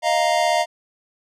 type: chord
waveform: square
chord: Eb suspended second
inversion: none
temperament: equal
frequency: 622.3 / 698.5 / 932.3 Hz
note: Eb5 / F5 / Bb5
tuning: 0 / 0 / 0 cents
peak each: -22 / -20 / -24 dBFS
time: 0.02-0.66 s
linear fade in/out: 50 ms
effects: low-pass 8000 Hz 12 dB/octave